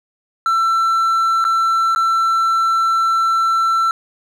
triangle tone with dropouts, 1340 Hz, E6, 28 cents sharp, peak -11 dBFS, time 0.46-3.91 s, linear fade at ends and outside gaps 1 ms, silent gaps 1.442-1.45 / 1.949-1.96 s, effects none

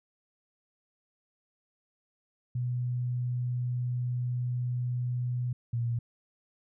sine tone pair in turn, 123.47 / 118.14 Hz, B2 / A#2, 0 / +24 cents, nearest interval minor second, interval 76 cents, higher first, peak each -28 / -27 dBFS, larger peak second, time 2.55-5.53 / 5.73-5.99 s, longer first, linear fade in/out 5 ms, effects none

